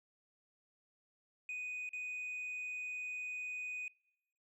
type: tone with dropouts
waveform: sine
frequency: 2489 Hz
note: D#7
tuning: in tune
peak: -37 dBFS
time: 1.49-3.88 s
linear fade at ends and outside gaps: 2 ms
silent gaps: 1.891-1.932 s
effects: noise-tail reverb RT60 0.8 s tail -25 dB re dry + tanh soft clip ceiling -38 dBFS